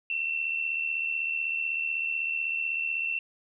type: tone pair together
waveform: sine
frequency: 2637 / 2713 Hz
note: E7 / E7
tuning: 0 / +49 cents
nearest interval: unison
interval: 49 cents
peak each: -34 / -28 dBFS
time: 0.1-3.19 s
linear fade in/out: 2 ms
effects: none